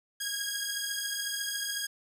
10% pulse beating tone pair, 1633 / 1647 Hz, G#6 / G#6, -30 / -15 cents, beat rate 14 Hz, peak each -26 dBFS, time 0.2-1.87 s, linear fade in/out 10 ms, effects none

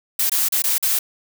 blue noise with dropouts, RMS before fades -19 dBFS, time 0.19-0.99 s, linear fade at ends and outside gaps 5 ms, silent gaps 0.296-0.317 / 0.487-0.522 / 0.622-0.639 / 0.782-0.826 s, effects none

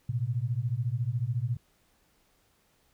sine beating tone pair, 113.2 / 127.2 Hz, A2 / C3, +50 / -48 cents, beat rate 14 Hz, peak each -30 dBFS, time 0.09-1.57 s, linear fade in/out 5 ms, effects pink hiss -68 dBFS RMS until 2.93 s

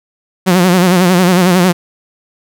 sawtooth tone with vibrato, 180.7 Hz, F#3, 41 cents flat, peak -3 dBFS, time 0.46-1.73 s, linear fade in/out 20 ms, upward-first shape sine, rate 11 Hz, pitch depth 80 cents each way, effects none

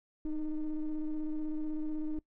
triangle ring-modulated tone, 150 Hz, D3, 37 cents sharp, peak -25 dBFS, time 0.25-2.19 s, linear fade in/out 5 ms, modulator 158 Hz, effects noise-tail reverb RT60 0.1 s tail -24 dB re dry + tanh soft clip ceiling -26 dBFS

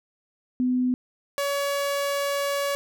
sine / sawtooth tone pair in turn, 251.5 / 564.6 Hz, B3 / C#5, +32 / +32 cents, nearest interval octave + major second, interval 1400 cents, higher second, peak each -20 dBFS, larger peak neither, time 0.6-0.94 / 1.38-2.75 s, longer second, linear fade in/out 0 ms, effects none

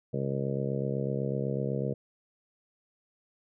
harmonic tone, 68 Hz, C#2, 33 cents flat, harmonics 2 / 3 / 4 / 5 / 6 / 7 / 8 / 9, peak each -32 / -35 / -42 / -41 / -38 / -35 / -41 / -41 dBFS, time 0.13-1.94 s, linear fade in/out 10 ms, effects none

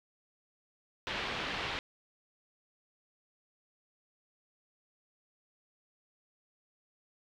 white low-pass noise, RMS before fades -37 dBFS, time 1.07-1.79 s, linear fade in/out 0 ms, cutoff 3500 Hz, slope 24 dB/octave, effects none

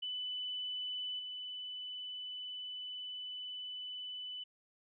sine tone with level steps, 2994 Hz, F#7, 20 cents sharp, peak -37 / -41 dBFS, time 0.02-4.44 s, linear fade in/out 10 ms, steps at 1.19 s, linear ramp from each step 5 ms, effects none

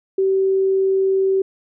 sine tone, 384.5 Hz, G4, 33 cents flat, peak -14 dBFS, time 0.18-1.42 s, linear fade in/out 5 ms, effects none

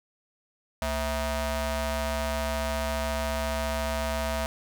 sawtooth ring-modulated tone, 293.9 Hz, D4, 1 cent sharp, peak -20 dBFS, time 0.82-4.46 s, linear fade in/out 0 ms, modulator 361 Hz, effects none

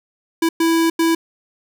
square tone bursts at uneven times, 329.6 Hz, E4, in tune, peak -14 dBFS, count 3, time 0.42-0.49 / 0.6-0.9 / 0.99-1.15 s, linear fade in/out 5 ms, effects none

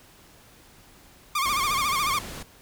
sawtooth tone with vibrato, 1138 Hz, C#6, 45 cents sharp, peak -19 dBFS, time 1.35-2.19 s, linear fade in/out 5 ms, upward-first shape sine, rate 14 Hz, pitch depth 120 cents each way
pink low-pass noise, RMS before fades -38 dBFS, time 1.45-2.43 s, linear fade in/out 5 ms, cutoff 12000 Hz, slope 12 dB/octave
effects pink hiss -53 dBFS RMS until 2.61 s

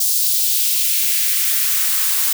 blue noise with high-pass filter sweep, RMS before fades -17 dBFS, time 0-2.33 s, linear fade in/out 5 ms, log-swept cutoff 5100 to 940 Hz, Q 1.4, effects none

